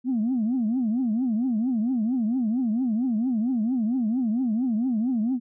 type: tone with vibrato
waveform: sine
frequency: 236.5 Hz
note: A#3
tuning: 25 cents sharp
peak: -20 dBFS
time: 0.04-5.4 s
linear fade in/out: 50 ms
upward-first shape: triangle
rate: 4.4 Hz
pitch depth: 240 cents each way
effects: tanh soft clip ceiling -18 dBFS